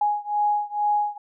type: beating tone pair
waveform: sine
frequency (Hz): 830.6 / 832.8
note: G#5 / G#5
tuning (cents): 0 / +5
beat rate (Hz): 2.2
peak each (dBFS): -23 / -24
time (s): 0.01-1.18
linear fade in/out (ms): 5
effects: none